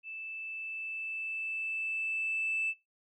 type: tone with level ramp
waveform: sine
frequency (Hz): 2637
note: E7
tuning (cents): 0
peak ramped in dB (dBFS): -40 to -28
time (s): 0.03-2.74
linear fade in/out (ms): 50
effects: noise-tail reverb RT60 0.2 s tail -18 dB re dry + tanh soft clip ceiling -25 dBFS